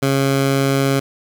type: tone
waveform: 15% pulse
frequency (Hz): 136.9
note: C#3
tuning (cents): -21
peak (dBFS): -8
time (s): 0.02-1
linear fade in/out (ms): 10
effects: none